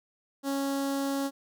sawtooth tone with notch filter, 275.9 Hz, C#4, 8 cents flat, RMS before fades -30 dBFS, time 0.43-1.31 s, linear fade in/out 50 ms, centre 2300 Hz, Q 1.2, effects none

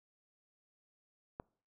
click, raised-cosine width 1 ms, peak -27 dBFS, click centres 1.399 s, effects noise-tail reverb RT60 0.5 s tail -26 dB re dry

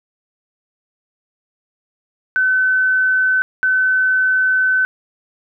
sine tone bursts at uneven times, 1518 Hz, F#6, 44 cents sharp, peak -12 dBFS, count 2, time 2.36-3.42 / 3.63-4.85 s, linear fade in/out 0 ms, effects none

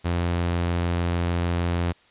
sawtooth tone, 86.5 Hz, F2, 16 cents flat, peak -18 dBFS, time 0.04-1.93 s, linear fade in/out 20 ms, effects white hiss -57 dBFS RMS until 2.1 s + resampled to 8000 Hz

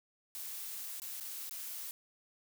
blue noise with dropouts, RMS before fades -43 dBFS, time 0.35-1.91 s, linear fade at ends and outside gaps 0 ms, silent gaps 0.999-1.019 / 1.2-1.208 / 1.495-1.51 s, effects none

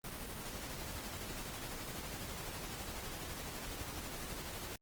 pink noise with tremolo, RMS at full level -43 dBFS, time 0.04-4.76 s, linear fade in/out 2 ms, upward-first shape sine, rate 12 Hz, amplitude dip 30%, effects Opus 24 kbps

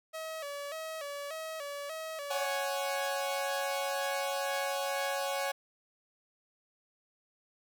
sawtooth tone with vibrato, 604 Hz, D5, 48 cents sharp, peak -34 dBFS, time 0.13-2.47 s, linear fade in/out 20 ms, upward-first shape square, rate 1.7 Hz, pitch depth 97 cents each way
sawtooth chord, C# suspended fourth, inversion none, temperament equal, 554.4 / 740 / 830.6 Hz, C#5 / F#5 / G#5, 0 / 0 / 0 cents, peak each -30 / -34 / -34 dBFS, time 2.3-5.52 s, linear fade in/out 10 ms
effects none

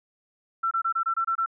sine tone bursts, 1345 Hz, E6, 34 cents sharp, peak -22 dBFS, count 8, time 0.63-1.461 s, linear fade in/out 10 ms, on 82 ms, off 25 ms, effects none

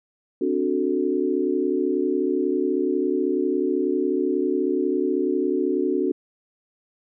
sine chord, D dominant seventh, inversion third, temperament equal, 261.6 / 293.7 / 370 / 440 Hz, C4 / D4 / F#4 / A4, 0 / 0 / 0 / 0 cents, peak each -27 / -25 / -23 / -28 dBFS, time 0.41-6.12 s, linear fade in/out 5 ms, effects none

